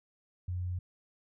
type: tone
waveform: sine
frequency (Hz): 90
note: F#2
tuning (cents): -47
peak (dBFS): -32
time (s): 0.48-0.79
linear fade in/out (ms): 5
effects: none